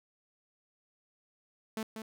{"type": "tone with echo", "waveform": "sawtooth", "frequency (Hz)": 220, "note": "A3", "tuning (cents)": 0, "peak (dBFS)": -30, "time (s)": [1.77, 1.83], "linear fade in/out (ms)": 2, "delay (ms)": 190, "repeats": 1, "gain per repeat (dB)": -6, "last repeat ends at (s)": 2.02, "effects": []}